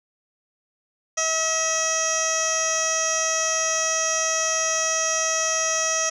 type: tone with low-pass filter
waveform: 15% pulse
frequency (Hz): 643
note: E5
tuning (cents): -43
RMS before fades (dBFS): -23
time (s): 1.17-6.1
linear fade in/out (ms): 10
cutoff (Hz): 6100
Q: 9.3
effects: none